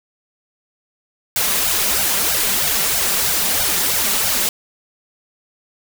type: noise with flanger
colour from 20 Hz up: white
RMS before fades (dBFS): -18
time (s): 1.36-4.49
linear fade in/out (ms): 2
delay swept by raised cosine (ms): 1.3 to 5.2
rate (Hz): 3.1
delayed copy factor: +0.95
effects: none